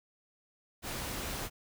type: noise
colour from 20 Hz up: pink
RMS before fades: -38 dBFS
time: 0.82-1.5 s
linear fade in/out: 50 ms
effects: none